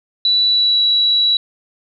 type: tone with pitch glide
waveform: sine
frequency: 3951 to 3915 Hz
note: B7 to B7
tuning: 0 to -16 cents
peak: -11 dBFS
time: 0.25-1.37 s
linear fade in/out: 2 ms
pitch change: -16 cents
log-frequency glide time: 0.47-0.82 s
effects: none